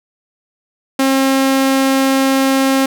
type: tone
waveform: sawtooth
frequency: 268.4 Hz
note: C4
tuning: 44 cents sharp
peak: -7 dBFS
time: 0.99-2.86 s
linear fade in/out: 5 ms
effects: none